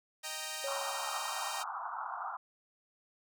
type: chord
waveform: 5% pulse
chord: Eb major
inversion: none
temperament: equal with one note detuned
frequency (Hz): 622.3 / 784 / 928.6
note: Eb5 / G5 / Bb5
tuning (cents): 0 / 0 / -7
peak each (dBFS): -31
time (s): 0.23-1.64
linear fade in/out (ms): 20
type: tone with exponential decay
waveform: sine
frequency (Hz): 554.4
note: C#5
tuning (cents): 0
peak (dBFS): -35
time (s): 0.64-1.7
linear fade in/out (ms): 2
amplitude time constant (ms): 230
type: band-pass noise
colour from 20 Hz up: white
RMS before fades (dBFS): -40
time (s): 0.67-2.37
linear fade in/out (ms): 5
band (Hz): 710 to 1400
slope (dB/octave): 96
effects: none